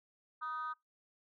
sine tone with amplitude modulation, 1244.5 Hz, D#6, in tune, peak -32 dBFS, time 0.41-0.74 s, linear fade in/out 20 ms, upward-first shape sine, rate 283 Hz, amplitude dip 90%, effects noise-tail reverb RT60 0.2 s tail -26 dB re dry + tanh soft clip ceiling -31 dBFS

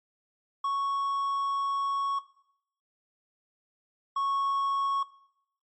triangle tone pair in turn, 1108.7 / 1104.2 Hz, C#6 / C#6, 0 / -7 cents, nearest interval unison, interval 7 cents, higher first, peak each -24 dBFS, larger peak neither, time 0.64-2.19 / 4.16-5.03 s, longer first, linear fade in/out 5 ms, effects noise-tail reverb RT60 0.7 s tail -17 dB re dry + MP3 32 kbps

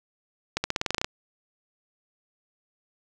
accelerating click train, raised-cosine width 0.2 ms, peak -8 dBFS, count 11, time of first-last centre 0.57-1.045 s, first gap 70 ms, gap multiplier 0.91, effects none

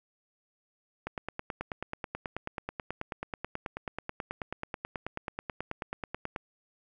click train, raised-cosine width 0.5 ms, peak -19 dBFS, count 50, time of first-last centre 1.07-6.362 s, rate 9.26 Hz, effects none

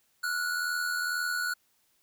square tone pair together, 1382.9 / 1465 Hz, F6 / F#6, -17 / -18 cents, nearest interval minor second, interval 99 cents, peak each -37 / -30 dBFS, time 0.23-1.54 s, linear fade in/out 10 ms, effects white hiss -70 dBFS RMS until 2.02 s

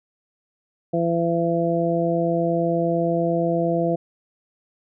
harmonic tone, 168.7 Hz, E3, 40 cents sharp, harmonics 1 / 2 / 3 / 4, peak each -24 / -24 / -24 / -24 dBFS, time 0.93-3.96 s, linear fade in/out 10 ms, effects none

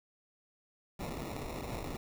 pink noise with sample-and-hold, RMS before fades -40 dBFS, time 0.99-1.97 s, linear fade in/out 5 ms, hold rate 1575 Hz, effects none

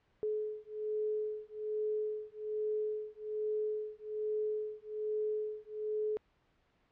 sine beating tone pair, 426.7 / 427.9 Hz, G#4 / A4, +47 / -48 cents, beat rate 1.2 Hz, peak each -37 / -37 dBFS, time 0.23-6.17 s, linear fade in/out 0 ms, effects pink hiss -73 dBFS RMS until 6.91 s + low-pass 3000 Hz 12 dB/octave

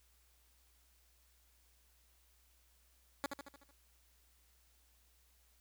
10% pulse tone with echo, 281.5 Hz, C#4, 27 cents sharp, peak -27 dBFS, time 3.24-3.26 s, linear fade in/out 0 ms, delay 75 ms, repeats 6, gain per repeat -5 dB, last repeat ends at 3.71 s, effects added 60 Hz sine -70 dBFS peak until 5.6 s + white hiss -72 dBFS RMS until 5.6 s

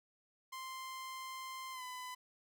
sawtooth tone with pitch glide, 1046 to 1004.6 Hz, C6 to B5, -1 to +29 cents, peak -40 dBFS, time 0.52-2.15 s, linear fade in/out 10 ms, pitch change -70 cents, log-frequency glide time 1.72-1.83 s, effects none

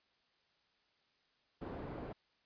white low-pass noise, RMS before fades -45 dBFS, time 1.61-2.13 s, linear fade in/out 10 ms, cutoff 550 Hz, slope 12 dB/octave, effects white hiss -75 dBFS RMS until 2.45 s + resampled to 11025 Hz

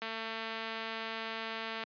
click train, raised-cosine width 0.3 ms, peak -23 dBFS, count 408, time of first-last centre 0.02-1.837 s, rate 224 Hz, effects high-pass 200 Hz 12 dB/octave + resampled to 11025 Hz

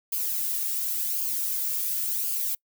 violet noise with flanger, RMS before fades -28 dBFS, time 0.12-2.55 s, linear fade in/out 5 ms, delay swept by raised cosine 0.52 to 2.02 ms, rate 0.92 Hz, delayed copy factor -0.5, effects noise-tail reverb RT60 0.1 s tail -26 dB re dry

